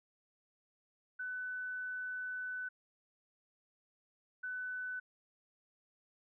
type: tone bursts at uneven times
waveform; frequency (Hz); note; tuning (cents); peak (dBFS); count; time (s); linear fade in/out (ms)
sine; 1500; F#6; +23; -38; 2; 1.19-2.69 / 4.43-5; 10
effects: none